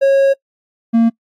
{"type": "tone pair in turn", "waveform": "triangle", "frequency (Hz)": [547, 229.5], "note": ["C#5", "A#3"], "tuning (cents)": [-23, -27], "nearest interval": "octave + minor third", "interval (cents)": 1504, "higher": "first", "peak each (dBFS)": -6, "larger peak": "neither", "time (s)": [[0.01, 0.34], [0.93, 1.1]], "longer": "first", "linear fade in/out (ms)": 20, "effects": ["noise-tail reverb RT60 0.1 s tail -25 dB re dry", "AAC 48 kbps"]}